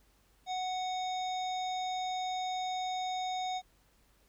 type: harmonic tone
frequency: 740 Hz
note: F#5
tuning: in tune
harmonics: 1 / 3 / 5 / 7 / 9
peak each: -33 / -47 / -42 / -54 / -51 dBFS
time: 0.46-3.62 s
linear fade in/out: 50 ms
effects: added 49 Hz sine -69 dBFS peak until 4.28 s + pink hiss -69 dBFS RMS until 4.28 s